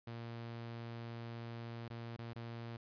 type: tone with dropouts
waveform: sawtooth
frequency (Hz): 116.54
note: A#2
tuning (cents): 0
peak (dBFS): -40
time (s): 0.07-2.77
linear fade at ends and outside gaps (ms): 5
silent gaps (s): 1.882-1.901 / 2.165-2.187 / 2.333-2.358
effects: resampled to 11025 Hz + 13-bit